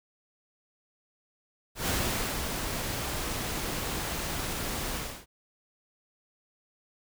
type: noise with ADSR envelope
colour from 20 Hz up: pink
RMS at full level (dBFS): -28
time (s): 1.75-5.26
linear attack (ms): 130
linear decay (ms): 510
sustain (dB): -5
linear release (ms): 310
effects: none